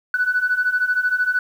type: beating tone pair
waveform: sine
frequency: 1480 / 1493 Hz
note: F#6 / F#6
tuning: 0 / +15 cents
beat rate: 13 Hz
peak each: -21 / -18 dBFS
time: 0.14-1.39 s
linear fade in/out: 2 ms
effects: tanh soft clip ceiling -10 dBFS + 8-bit